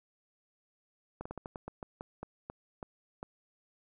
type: slowing click train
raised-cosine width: 1 ms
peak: -26 dBFS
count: 13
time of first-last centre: 1.21-3.229 s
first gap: 45 ms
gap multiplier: 1.22
effects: none